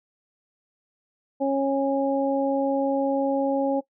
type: harmonic tone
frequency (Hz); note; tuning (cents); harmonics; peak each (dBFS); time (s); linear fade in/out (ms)
274.4; C#4; -17; 1 / 2 / 3; -24 / -23 / -29; 1.4-3.81; 20
effects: noise-tail reverb RT60 0.1 s tail -19 dB re dry